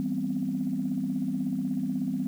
sine chord, C major seventh, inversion first, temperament just, 163.52 / 196.22 / 245.3 / 261.6 Hz, E3 / G3 / B3 / C4, -14 / +2 / -12 / 0 cents, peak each -36 / -31 / -32 / -30 dBFS, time 0-2.27 s, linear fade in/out 0 ms, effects tanh soft clip ceiling -18 dBFS + 9-bit

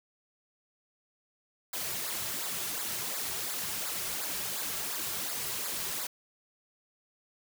white noise with flanger, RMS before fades -35 dBFS, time 1.73-6.07 s, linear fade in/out 5 ms, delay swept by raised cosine 0.33 to 4.03 ms, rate 2.8 Hz, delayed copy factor -0.75, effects none

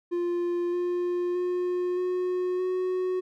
triangle tone with pitch steps, 349.2 / 353.9 / 358.6 / 363.4 / 368.3 Hz, F4 / F4 / F4 / F#4 / F#4, 0 / +23 / +46 / -31 / -8 cents, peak -23 dBFS, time 0.11-3.21 s, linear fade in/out 20 ms, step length 620 ms, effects none

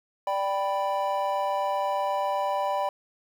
triangle chord, G major, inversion second, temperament equal, 587.3 / 784 / 987.8 Hz, D5 / G5 / B5, 0 / 0 / 0 cents, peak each -27 dBFS, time 0.27-2.89 s, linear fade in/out 2 ms, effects 9-bit

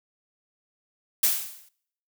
blue noise with exponential decay, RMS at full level -18 dBFS, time 1.23-1.69 s, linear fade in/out 5 ms, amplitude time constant 100 ms, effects noise-tail reverb RT60 0.7 s tail -24 dB re dry

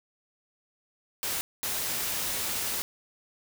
white noise bursts at uneven times, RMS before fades -31 dBFS, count 2, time 1.23-1.41 / 1.63-2.82 s, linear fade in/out 0 ms, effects none

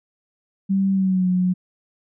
sine tone with pitch glide, 194.1 to 182.15 Hz, G3 to F#3, -17 to -27 cents, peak -16 dBFS, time 0.69-1.54 s, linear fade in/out 20 ms, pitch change -110 cents, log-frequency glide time 0.91-1.28 s, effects none

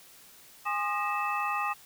sine tone cluster, 822 / 1063 / 1224 / 1892 / 2618 Hz, G#5 / C6 / D#6 / A#6 / E7, -18 / +27 / -29 / +25 / -13 cents, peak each -33 / -37 / -31 / -39 / -35 dBFS, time 0.65-1.74 s, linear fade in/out 20 ms, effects white hiss -54 dBFS RMS until 1.85 s

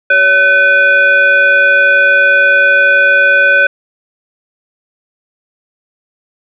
sine tone with frequency modulation, 1513 Hz, F#6, 38 cents sharp, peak -5 dBFS, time 0.1-3.67 s, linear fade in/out 5 ms, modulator 949 Hz, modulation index 0.71, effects none

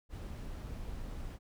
brown noise, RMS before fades -42 dBFS, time 0.09-1.39 s, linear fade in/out 50 ms, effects none

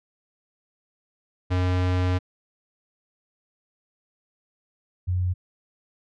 square / sine tone pair in turn, 91 / 90.61 Hz, F#2 / F#2, -28 / -36 cents, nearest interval unison, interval 8 cents, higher first, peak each -21 dBFS, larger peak neither, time 1.5-2.19 / 5.07-5.34 s, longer first, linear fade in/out 20 ms, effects low-pass 4000 Hz 12 dB/octave

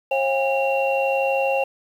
sine tone cluster, 540 / 707 / 808 / 2746 Hz, C#5 / F5 / G#5 / F7, -45 / +21 / -48 / -30 cents, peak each -20 / -29 / -24 / -26 dBFS, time 0.11-1.64 s, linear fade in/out 5 ms, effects tanh soft clip ceiling -8 dBFS + 8-bit

